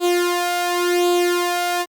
sawtooth tone with flanger, 352.4 Hz, F4, 16 cents sharp, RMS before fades -19 dBFS, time 0-1.86 s, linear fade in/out 50 ms, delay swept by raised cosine 0.26 to 1.36 ms, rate 0.91 Hz, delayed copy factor +0.7, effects Opus 48 kbps

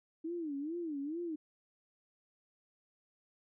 sine tone with vibrato, 311.1 Hz, D#4, in tune, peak -36 dBFS, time 0.24-1.36 s, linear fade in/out 10 ms, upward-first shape sine, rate 2.3 Hz, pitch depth 200 cents each way, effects none

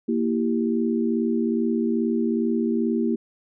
sine chord, E diminished, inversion second, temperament equal, 233.1 / 329.6 / 392 Hz, Bb3 / E4 / G4, 0 / 0 / 0 cents, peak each -22 / -26 / -27 dBFS, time 0.08-3.16 s, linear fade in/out 10 ms, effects none

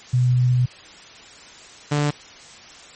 sine / sawtooth tone pair in turn, 124.7 / 146.76 Hz, B2 / D3, +17 / -1 cents, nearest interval minor third, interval 282 cents, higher second, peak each -14 dBFS, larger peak neither, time 0.13-0.66 / 1.91-2.11 s, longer first, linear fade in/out 10 ms, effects white hiss -43 dBFS RMS until 2.95 s + MP3 32 kbps

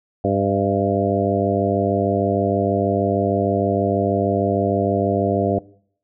harmonic tone with a mistuned harmonic, 100 Hz, G2, 35 cents sharp, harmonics 1 / 2 / 3 / 4 / 5 / 6 / 7, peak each -24 / -24 / -24 / -24 / -24 / -24 / -24 dBFS, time 0.24-5.59 s, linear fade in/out 5 ms, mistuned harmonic 7, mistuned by -34 cents, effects noise-tail reverb RT60 0.6 s tail -21 dB re dry

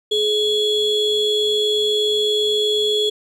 triangle ring-modulated tone, 1893 Hz, A#6, 26 cents sharp, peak -11 dBFS, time 0.11-3.1 s, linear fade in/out 10 ms, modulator 1470 Hz, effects none

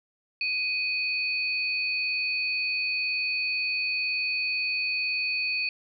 sine tone pair together, 2501 / 4459 Hz, D#7 / C#8, +8 / +9 cents, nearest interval minor seventh, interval 1001 cents, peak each -26 / -32 dBFS, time 0.41-5.69 s, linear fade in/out 2 ms, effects none

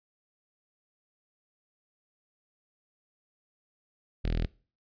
sawtooth tone with notch filter, 41.02 Hz, E1, 8 cents flat, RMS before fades -29 dBFS, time 4.24-4.46 s, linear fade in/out 10 ms, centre 1000 Hz, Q 0.81, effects noise-tail reverb RT60 0.4 s tail -23 dB re dry + resampled to 11025 Hz

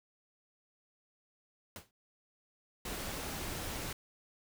pink noise with exponential decay, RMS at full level -43 dBFS, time 1.76-1.91 s, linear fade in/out 1 ms, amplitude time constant 32 ms
pink noise, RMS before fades -40 dBFS, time 2.85-3.93 s, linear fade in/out 5 ms
effects none

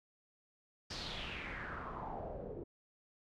pink noise with low-pass filter sweep, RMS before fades -44 dBFS, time 0.9-2.64 s, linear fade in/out 10 ms, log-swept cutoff 5100 to 380 Hz, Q 4.1, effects none

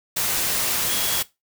sine tone in noise, 3322 Hz, G#7, in tune, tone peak -30 dBFS, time 0.89-1.22 s, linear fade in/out 10 ms, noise white, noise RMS -23 dBFS, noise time 0.16-1.23 s, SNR -10 dB, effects noise-tail reverb RT60 0.2 s tail -18 dB re dry

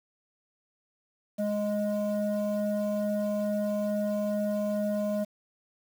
sine tone pair together, 208.2 / 622.3 Hz, G#3 / D#5, +5 / 0 cents, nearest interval octave + perfect fifth, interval 1895 cents, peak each -27 dBFS, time 1.38-5.25 s, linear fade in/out 20 ms, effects tanh soft clip ceiling -23 dBFS + 8-bit

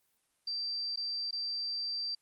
sine tone with dropouts, 4688 Hz, D8, 4 cents flat, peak -33 dBFS, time 0.47-2.15 s, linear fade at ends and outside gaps 5 ms, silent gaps 0.96-0.972 / 1.31-1.327 s, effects white hiss -75 dBFS RMS until 2.21 s + Opus 24 kbps

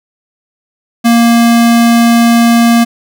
square tone, 233.6 Hz, A#3, 4 cents sharp, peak -5 dBFS, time 1.04-2.85 s, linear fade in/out 20 ms, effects none

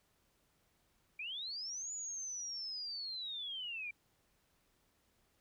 sine linear two-way sweep, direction up then down, 2328 to 6960 to 2328 Hz, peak -40 dBFS, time 1.19-3.91 s, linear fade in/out 5 ms, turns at 1.92 s, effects pink hiss -75 dBFS RMS until 5.4 s

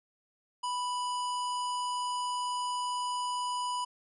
harmonic tone with a mistuned harmonic, 987.8 Hz, B5, in tune, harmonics 1 / 3 / 5 / 7 / 9 / 10, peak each -31 / -41 / -45 / -48 / -50 / -51 dBFS, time 0.63-3.85 s, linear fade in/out 10 ms, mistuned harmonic 10, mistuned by -38 cents, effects none

